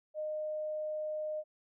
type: tone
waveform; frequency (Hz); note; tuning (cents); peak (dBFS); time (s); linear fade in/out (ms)
sine; 614; D#5; -23; -34; 0.14-1.44; 50
effects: none